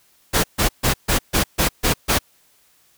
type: noise bursts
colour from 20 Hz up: pink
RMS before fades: -17 dBFS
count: 8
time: 0.33-2.19 s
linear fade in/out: 20 ms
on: 110 ms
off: 140 ms
effects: white hiss -58 dBFS RMS until 2.97 s